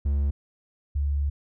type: tone pair in turn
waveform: triangle / sine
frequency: 70.7 / 71.36 Hz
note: C#2 / D2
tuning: +35 / -49 cents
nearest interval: unison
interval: 16 cents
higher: second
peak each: -19 / -22 dBFS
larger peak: first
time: 0.05-0.31 / 0.95-1.3 s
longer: second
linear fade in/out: 10 ms
effects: none